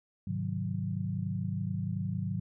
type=chord; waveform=sine; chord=Ab dominant seventh; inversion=none; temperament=equal with one note detuned; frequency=103.83 / 130.81 / 153.78 / 185 Hz; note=Ab2 / C3 / Eb3 / Gb3; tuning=0 / 0 / -20 / 0 cents; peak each=-35 / -39 / -37 / -35 dBFS; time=0.27-2.4 s; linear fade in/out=5 ms; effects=none